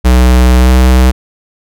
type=tone with pitch glide; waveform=square; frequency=62.5 to 63.56 Hz; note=B1 to C2; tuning=+21 to -50 cents; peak=-4 dBFS; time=0.04-1.12 s; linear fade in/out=20 ms; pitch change=+29 cents; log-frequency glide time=0.6-0.7 s; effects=none